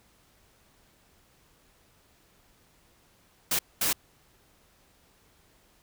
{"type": "noise bursts at uneven times", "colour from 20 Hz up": "white", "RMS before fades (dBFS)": -26, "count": 2, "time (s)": [[3.51, 3.59], [3.81, 3.93]], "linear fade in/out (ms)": 5, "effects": ["pink hiss -63 dBFS RMS until 5.82 s"]}